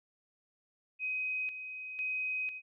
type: tone with tremolo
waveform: sine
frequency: 2519 Hz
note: D#7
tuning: 21 cents sharp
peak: -32 dBFS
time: 0.99-2.62 s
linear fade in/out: 50 ms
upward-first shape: square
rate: 1 Hz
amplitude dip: 60%
effects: none